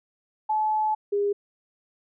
sine tone pair in turn, 861 / 406.3 Hz, A5 / G#4, -38 / -38 cents, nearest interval octave + minor second, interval 1300 cents, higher first, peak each -21 dBFS, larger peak neither, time 0.49-0.95 / 1.12-1.33 s, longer first, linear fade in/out 10 ms, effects none

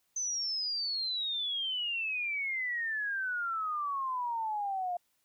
sine exponential sweep, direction down, 6190 to 698.5 Hz, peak -31 dBFS, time 0.16-4.97 s, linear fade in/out 5 ms, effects white hiss -75 dBFS RMS until 5.24 s

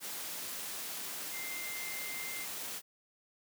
sine tone in noise, 2093 Hz, C7, in tune, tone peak -42 dBFS, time 1.31-2.47 s, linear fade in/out 50 ms, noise white, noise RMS -41 dBFS, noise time 0-2.82 s, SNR -4 dB, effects high-pass 150 Hz 12 dB/octave

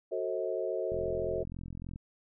sine chord, F# diminished seventh, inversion none, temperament just, 370 / 444 / 532.8 / 639.4 Hz, F#4 / A4 / C5 / Eb5, 0 / +16 / +31 / +47 cents, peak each -36 dBFS, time 0.11-1.44 s, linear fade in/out 20 ms
click train, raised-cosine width 5 ms, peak -30 dBFS, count 46, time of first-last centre 0.92-1.959 s, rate 43.3 Hz
effects none

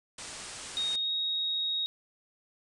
white low-pass noise, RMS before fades -43 dBFS, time 0.18-0.96 s, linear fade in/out 5 ms, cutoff 9600 Hz, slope 96 dB/octave
sine tone with pitch glide, 3729 to 3766 Hz, A#7 to A#7, 0 to +17 cents, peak -28 dBFS, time 0.77-1.86 s, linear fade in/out 0 ms, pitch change +17 cents, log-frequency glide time 1.01-1.11 s
effects none

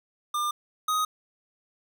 square tone pair in turn, 1200 / 1251.8 Hz, D6 / D#6, +37 / +10 cents, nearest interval minor second, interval 73 cents, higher second, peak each -26 / -24 dBFS, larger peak second, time 0.34-0.51 / 0.88-1.05 s, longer neither, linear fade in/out 5 ms, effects none

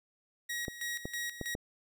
sawtooth tone with tremolo, 1900 Hz, A#6, 33 cents sharp, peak -31 dBFS, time 0.49-1.55 s, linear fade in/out 10 ms, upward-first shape square, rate 3.1 Hz, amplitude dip 70%
clicks, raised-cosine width 2 ms, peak -23 dBFS, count 4, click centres 0.682 / 1.055 / 1.413 / 1.551 s
effects none

